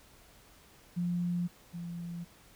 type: tone pair in turn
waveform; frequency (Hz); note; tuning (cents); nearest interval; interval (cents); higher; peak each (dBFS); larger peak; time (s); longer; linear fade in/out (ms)
sine; 175.3 / 171.59; F3 / F3; +7 / -30; unison; 37; first; -29 / -37; first; 0.96-1.48 / 1.73-2.25; neither; 20
effects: pink hiss -59 dBFS RMS until 2.55 s